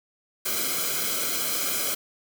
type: noise with comb filter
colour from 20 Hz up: white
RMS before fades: -27 dBFS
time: 0.45-1.95 s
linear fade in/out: 10 ms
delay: 1.1 ms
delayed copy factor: -0.9
effects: none